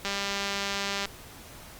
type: click train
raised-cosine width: 0.2 ms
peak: -13 dBFS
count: 201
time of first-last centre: 0.05-1.055 s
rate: 199 Hz
effects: pink hiss -47 dBFS RMS until 1.79 s + Opus 48 kbps